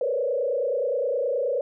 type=tone with frequency modulation; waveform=sine; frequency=523 Hz; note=C5; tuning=1 cent flat; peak=-22 dBFS; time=0.01-1.61 s; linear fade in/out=2 ms; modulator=29.5 Hz; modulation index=1.9; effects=none

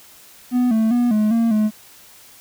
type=tone with pitch steps; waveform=triangle; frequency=247.8 / 221.4 / 242.2 / 213.2 / 229.9 / 213.9 Hz; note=B3 / A3 / B3 / G#3 / A#3 / A3; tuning=+6 / +11 / -34 / +46 / -24 / -49 cents; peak=-12 dBFS; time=0.51-1.71 s; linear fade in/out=50 ms; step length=200 ms; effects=white hiss -46 dBFS RMS until 2.4 s

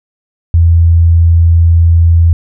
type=tone; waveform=sine; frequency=83.8 Hz; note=E2; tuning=29 cents sharp; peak=-3 dBFS; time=0.54-2.33 s; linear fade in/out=0 ms; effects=none

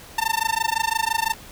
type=tone with amplitude modulation; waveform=sawtooth; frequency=899 Hz; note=A5; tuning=37 cents sharp; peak=-13 dBFS; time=0.18-1.34 s; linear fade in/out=5 ms; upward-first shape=sine; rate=25.9 Hz; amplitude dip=100%; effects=pink hiss -43 dBFS RMS until 1.51 s

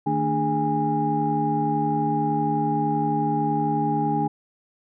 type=tone cluster; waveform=sine; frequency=154.1 / 226.7 / 297.6 / 413.5 / 819 Hz; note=D#3 / A#3 / D4 / G#4 / G#5; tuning=-16 / -48 / +23 / -8 / -24 cents; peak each=-27 / -28 / -26 / -31 / -23 dBFS; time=0.06-4.28 s; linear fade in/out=10 ms; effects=tanh soft clip ceiling -10 dBFS

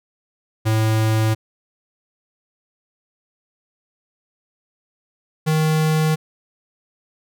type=tone pair in turn; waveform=square; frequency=110 / 156.42 Hz; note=A2 / D#3; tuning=0 / +10 cents; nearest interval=tritone; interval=610 cents; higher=second; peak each=-16 dBFS; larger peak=neither; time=0.65-1.35 / 5.46-6.16 s; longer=neither; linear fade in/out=20 ms; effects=none

